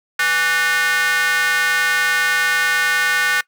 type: tone with high-pass filter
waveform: square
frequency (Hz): 164.81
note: E3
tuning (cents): 0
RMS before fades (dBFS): -17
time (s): 0.19-3.41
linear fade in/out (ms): 5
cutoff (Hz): 1600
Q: 4.3
effects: noise-tail reverb RT60 0.1 s tail -22 dB re dry